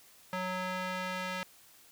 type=tone with band-pass filter sweep; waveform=square; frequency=184.2 Hz; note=F#3; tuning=7 cents flat; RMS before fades=-36 dBFS; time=0.33-1.43 s; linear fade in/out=0 ms; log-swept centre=1300 to 2100 Hz; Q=0.81; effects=white hiss -59 dBFS RMS until 1.91 s